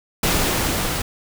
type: noise with level ramp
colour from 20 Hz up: pink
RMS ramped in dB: -18 to -24 dBFS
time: 0.23-1.02 s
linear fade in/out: 5 ms
effects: none